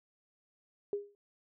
sine tone with exponential decay, 407.2 Hz, G#4, 34 cents flat, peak -28 dBFS, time 0.93-1.15 s, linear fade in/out 1 ms, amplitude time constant 47 ms, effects none

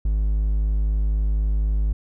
triangle tone, 52 Hz, G#1, 3 cents sharp, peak -16 dBFS, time 0.05-1.93 s, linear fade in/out 5 ms, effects none

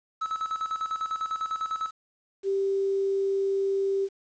triangle tone with tremolo, 1300 Hz, E6, 24 cents flat, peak -24 dBFS, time 0.21-1.91 s, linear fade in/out 10 ms, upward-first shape square, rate 10 Hz, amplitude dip 70%
sine tone, 391.4 Hz, G4, 3 cents flat, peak -23 dBFS, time 2.43-4.09 s, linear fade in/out 50 ms
effects resampled to 16000 Hz + 9-bit

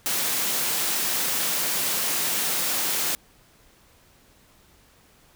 white high-pass noise, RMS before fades -25 dBFS, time 0.06-3.15 s, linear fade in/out 0 ms, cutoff 130 Hz, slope 48 dB/octave, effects pink hiss -57 dBFS RMS until 5.35 s

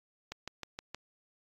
click train, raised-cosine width 0.2 ms, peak -22 dBFS, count 5, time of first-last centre 0.32-0.946 s, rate 6.39 Hz, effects AAC 32 kbps

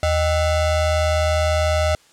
square ring-modulated tone, 349.2 Hz, F4, in tune, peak -14 dBFS, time 0.03-1.95 s, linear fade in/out 0 ms, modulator 269 Hz, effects white hiss -53 dBFS RMS until 2.12 s + low-pass 8000 Hz 12 dB/octave

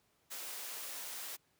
white high-pass noise, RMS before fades -44 dBFS, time 0.3-1.37 s, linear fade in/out 20 ms, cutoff 390 Hz, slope 12 dB/octave, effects pink hiss -74 dBFS RMS until 1.59 s + high-pass 80 Hz 12 dB/octave

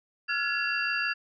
sine tone cluster, 1364 / 1430 / 1691 / 2729 / 4733 Hz, F6 / F6 / G#6 / F7 / D8, -41 / +41 / +31 / -41 / +13 cents, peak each -35 / -34 / -30 / -31 / -37 dBFS, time 0.28-1.14 s, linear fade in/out 20 ms, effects none

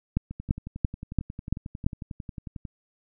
two click trains, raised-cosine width 5 ms, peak -10 / -23 dBFS, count 6 / 27, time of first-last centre 0.17-1.865 / 0.31-2.652 s, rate 2.95 / 11.1 Hz, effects none

